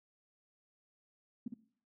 sine tone with echo, 235.7 Hz, A#3, 19 cents sharp, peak -35 dBFS, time 1.46-1.48 s, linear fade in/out 5 ms, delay 60 ms, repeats 1, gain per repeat -4 dB, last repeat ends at 1.54 s, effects noise-tail reverb RT60 0.5 s tail -17 dB re dry

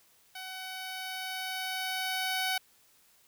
10% pulse tone with level ramp, 752 Hz, F#5, 28 cents sharp, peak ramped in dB -32 to -20 dBFS, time 0.35-2.58 s, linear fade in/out 5 ms, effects white hiss -64 dBFS RMS until 3.27 s

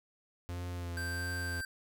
45% pulse tone with vibrato, 87.31 Hz, F2, in tune, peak -37 dBFS, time 0.49-1.61 s, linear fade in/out 0 ms, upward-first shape sine, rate 1.5 Hz, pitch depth 27 cents each way
square tone, 1567 Hz, G6, 1 cent flat, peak -38 dBFS, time 0.97-1.65 s, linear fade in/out 2 ms
effects none

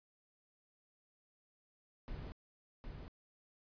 brown noise with echo, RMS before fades -45 dBFS, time 2.08-2.32 s, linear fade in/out 0 ms, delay 760 ms, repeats 1, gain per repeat -3 dB, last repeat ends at 3.08 s, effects resampled to 11025 Hz

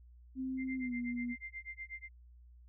sine tone with pitch glide, 261.1 to 242.2 Hz, C4 to B3, -3 to -34 cents, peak -35 dBFS, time 0.35-1.36 s, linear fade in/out 50 ms, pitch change -131 cents, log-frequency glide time 0.76-0.94 s
sine tone with tremolo, 2093 Hz, C7, in tune, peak -40 dBFS, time 0.57-2.09 s, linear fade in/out 50 ms, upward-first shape sine, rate 8.2 Hz, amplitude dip 100%
effects added 60 Hz sine -55 dBFS peak until 2.68 s

